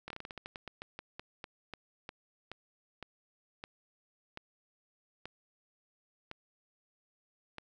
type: slowing click train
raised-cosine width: 0.3 ms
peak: -26 dBFS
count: 24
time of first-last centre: 0.08-7.583 s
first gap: 23 ms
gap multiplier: 1.2
effects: none